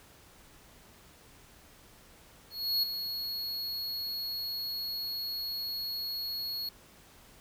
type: tone with ADSR envelope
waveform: square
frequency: 4331 Hz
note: C#8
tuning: 41 cents flat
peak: -25 dBFS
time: 2.5-6.69 s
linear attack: 330 ms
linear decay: 7 ms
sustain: -9 dB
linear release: 3 ms
effects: pink hiss -57 dBFS RMS until 7.4 s